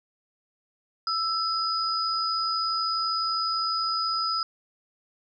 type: tone pair together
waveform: sine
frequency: 1318.5 / 4978 Hz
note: E6 / D#8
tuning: 0 / 0 cents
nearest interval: octave + major seventh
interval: 2300 cents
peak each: -27 dBFS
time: 1.07-4.43 s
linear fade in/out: 2 ms
effects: none